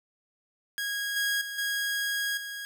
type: tone with level steps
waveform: sawtooth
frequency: 1644 Hz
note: G#6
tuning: 18 cents flat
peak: -26 / -22 / -31 / -24 / -32 dBFS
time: 0.78-2.65 s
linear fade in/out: 0 ms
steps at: 1.16 / 1.41 / 1.58 / 2.37 s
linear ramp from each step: 5 ms
effects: none